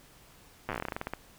slowing click train, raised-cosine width 0.5 ms, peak -18 dBFS, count 17, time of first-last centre 0.69-1.136 s, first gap 8 ms, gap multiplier 1.15, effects pink hiss -57 dBFS RMS until 1.38 s

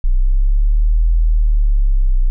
sine linear two-way sweep, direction up then down, 30.12 to 41.2 to 30.12 Hz, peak -9 dBFS, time 0.04-2.3 s, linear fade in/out 0 ms, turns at 1.13 s, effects none

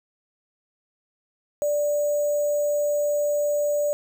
sine tone with sample-and-hold, 587.3 Hz, D5, in tune, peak -20 dBFS, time 1.62-3.93 s, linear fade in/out 0 ms, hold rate 7350 Hz, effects none

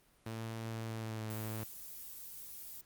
sawtooth tone with pitch glide, 112.7 to 109.24 Hz, A2 to A2, +42 to -12 cents, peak -35 dBFS, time 0.26-1.64 s, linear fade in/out 5 ms, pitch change -54 cents, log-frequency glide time 0.86-1.27 s
violet noise, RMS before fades -48 dBFS, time 1.3-2.81 s, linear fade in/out 2 ms
effects pink hiss -68 dBFS RMS until 2.85 s + Opus 32 kbps

